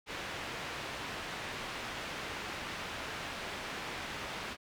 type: low-pass noise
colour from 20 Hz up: white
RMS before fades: -41 dBFS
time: 0.06-4.57 s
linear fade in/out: 50 ms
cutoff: 2600 Hz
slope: 12 dB/octave
effects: none